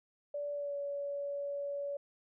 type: tone with pitch glide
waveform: sine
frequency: 579 to 567.7 Hz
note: D5 to C#5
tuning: -25 to +41 cents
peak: -35 dBFS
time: 0.34-1.97 s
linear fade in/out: 5 ms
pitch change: -34 cents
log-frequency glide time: 0.52-0.76 s
effects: none